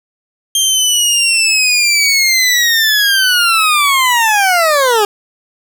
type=linear sweep; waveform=20% pulse; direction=down; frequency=3195 to 400.4 Hz; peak=-4 dBFS; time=0.55-5.05 s; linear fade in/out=2 ms; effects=none